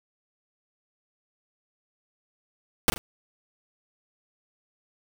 pink noise with echo, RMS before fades -19 dBFS, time 2.88-2.9 s, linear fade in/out 0 ms, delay 40 ms, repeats 2, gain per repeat -9 dB, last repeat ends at 2.98 s, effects none

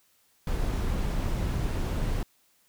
brown noise, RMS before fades -28 dBFS, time 0.47-2.23 s, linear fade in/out 2 ms, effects white hiss -66 dBFS RMS until 2.68 s

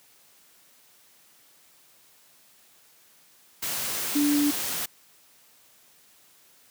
sine tone in noise, 291 Hz, D4, 16 cents flat, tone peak -20 dBFS, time 4.15-4.51 s, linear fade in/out 10 ms, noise white, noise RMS -30 dBFS, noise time 3.62-4.86 s, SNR +7 dB, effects white hiss -58 dBFS RMS until 6.7 s + high-pass 100 Hz 12 dB/octave

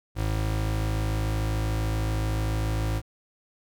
square tone pair together, 53.61 / 107.1 Hz, A1 / A2, -44 / -46 cents, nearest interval octave, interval 1198 cents, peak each -28 dBFS, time 0.15-3.02 s, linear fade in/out 50 ms, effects none

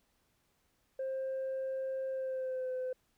sine tone with pitch glide, 529 to 511.3 Hz, C5 to C5, +19 to -40 cents, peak -32 dBFS, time 0.99-2.93 s, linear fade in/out 5 ms, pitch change -59 cents, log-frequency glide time 2.1-2.71 s, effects tanh soft clip ceiling -32 dBFS + pink hiss -75 dBFS RMS until 3.17 s

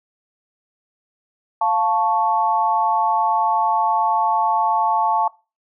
sine chord, F augmented, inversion none, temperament equal, 698.5 / 880 / 1108.7 Hz, F5 / A5 / C#6, 0 / 0 / 0 cents, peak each -23 / -17 / -22 dBFS, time 1.61-5.28 s, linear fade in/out 5 ms, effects noise-tail reverb RT60 0.3 s tail -22 dB re dry

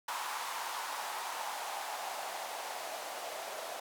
blue noise with band-pass filter sweep, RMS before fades -40 dBFS, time 0.08-3.8 s, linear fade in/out 5 ms, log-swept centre 970 to 630 Hz, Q 3.4, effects none

